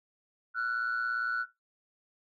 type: tone pair together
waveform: sine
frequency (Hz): 1362.5 / 1480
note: F6 / F#6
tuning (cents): -43 / 0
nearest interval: minor second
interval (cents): 143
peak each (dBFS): -31 / -29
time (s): 0.54-1.46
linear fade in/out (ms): 50
effects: noise-tail reverb RT60 0.2 s tail -18 dB re dry + tanh soft clip ceiling -25 dBFS